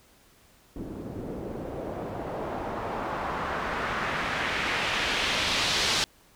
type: noise with low-pass filter sweep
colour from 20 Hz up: white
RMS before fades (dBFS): -30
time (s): 0.76-6.04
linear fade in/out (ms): 0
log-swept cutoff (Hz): 290 to 4800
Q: 1.3
effects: pink hiss -59 dBFS RMS until 6.35 s